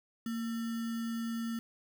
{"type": "tone with sample-and-hold", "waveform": "sine", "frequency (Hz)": 230, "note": "A#3", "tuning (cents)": -23, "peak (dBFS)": -33, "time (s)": [0.26, 1.59], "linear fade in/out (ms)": 2, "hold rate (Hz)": 1575, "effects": []}